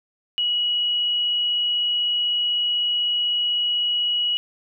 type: tone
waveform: sine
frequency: 2916 Hz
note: F#7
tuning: 26 cents flat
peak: -19 dBFS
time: 0.38-4.37 s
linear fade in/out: 0 ms
effects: none